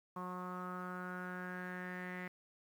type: tone with low-pass filter sweep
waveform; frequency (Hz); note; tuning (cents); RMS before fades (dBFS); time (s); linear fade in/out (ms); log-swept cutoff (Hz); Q
sawtooth; 181.3; F#3; -35; -44; 0.16-2.28; 5; 1100 to 2000; 7
effects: 11-bit